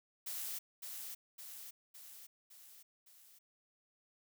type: noise with echo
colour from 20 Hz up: blue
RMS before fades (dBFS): -42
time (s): 0.26-0.59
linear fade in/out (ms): 10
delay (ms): 560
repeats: 5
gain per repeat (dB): -4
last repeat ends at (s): 3.39
effects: none